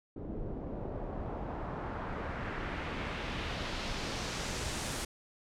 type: noise with low-pass filter sweep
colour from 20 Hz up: pink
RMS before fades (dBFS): -38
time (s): 0.16-5.05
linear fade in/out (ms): 5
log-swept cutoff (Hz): 370 to 9700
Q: 1.2
effects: none